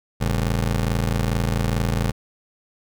25% pulse ring-modulated tone, 82.41 Hz, E2, in tune, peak -13 dBFS, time 0.2-2.12 s, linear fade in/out 20 ms, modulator 28.9 Hz, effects none

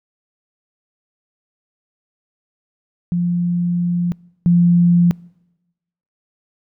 sine tone pair in turn, 174.61 / 173.6 Hz, F3 / F3, 0 / -10 cents, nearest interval unison, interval 10 cents, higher first, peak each -15 / -9 dBFS, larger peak second, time 3.12-4.12 / 4.46-5.11 s, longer first, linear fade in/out 0 ms, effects noise-tail reverb RT60 1.0 s tail -26 dB re dry

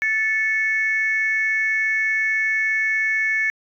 sine tone pair together, 1751.7 / 2207 Hz, A6 / C#7, -8 / -8 cents, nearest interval major third, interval 400 cents, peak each -20 dBFS, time 0.02-3.5 s, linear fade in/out 0 ms, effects tanh soft clip ceiling -11 dBFS

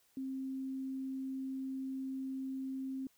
sine tone, 265.3 Hz, C4, 24 cents sharp, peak -37 dBFS, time 0.17-3.07 s, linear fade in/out 2 ms, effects white hiss -71 dBFS RMS until 3.17 s

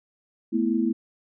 sine chord, A suspended second, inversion none, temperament equal with one note detuned, 220 / 245.2 / 329.6 Hz, A3 / B3 / E4, 0 / -12 / 0 cents, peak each -25 dBFS, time 0.52-0.93 s, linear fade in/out 20 ms, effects none

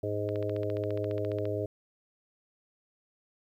harmonic tone, 103.83 Hz, G#2, in tune, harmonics 1 / 3 / 4 / 5 / 6, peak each -35 / -38 / -34 / -37 / -36 dBFS, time 0.03-1.66 s, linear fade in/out 5 ms
click train, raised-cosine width 0.3 ms, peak -29 dBFS, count 18, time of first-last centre 0.29-1.454 s, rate 14.6 Hz
effects 11-bit

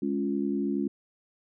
sine chord, Db major, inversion second, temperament equal, 207.7 / 277.2 / 349.2 Hz, Ab3 / Db4 / F4, 0 / 0 / 0 cents, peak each -30 / -29 / -32 dBFS, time 0.02-0.88 s, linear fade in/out 5 ms, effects none

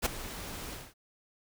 pink noise with ADSR envelope, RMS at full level -25 dBFS, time 0.02-0.94 s, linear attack 38 ms, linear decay 10 ms, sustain -16 dB, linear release 220 ms, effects none

